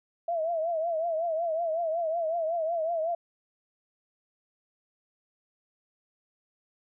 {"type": "tone with vibrato", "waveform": "sine", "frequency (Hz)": 659.3, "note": "E5", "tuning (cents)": 0, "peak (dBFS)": -26, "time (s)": [0.28, 3.15], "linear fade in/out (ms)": 5, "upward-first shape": "triangle", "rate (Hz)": 5.4, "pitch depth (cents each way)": 110, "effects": []}